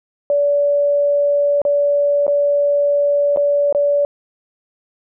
sine tone with dropouts, 575 Hz, D5, 37 cents flat, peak -12 dBFS, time 0.3-4.05 s, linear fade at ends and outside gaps 1 ms, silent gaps 1.617-1.651 / 2.267-2.279 / 3.362-3.372 / 3.726-3.748 s, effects none

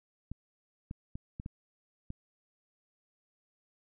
clicks, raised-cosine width 5 ms, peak -27 dBFS, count 6, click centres 0.316 / 0.911 / 1.155 / 1.399 / 1.461 / 2.104 s, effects none

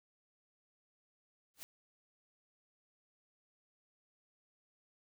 white noise with exponential growth, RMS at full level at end -43 dBFS, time 1.54-1.63 s, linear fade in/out 0 ms, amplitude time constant 18 ms, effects none

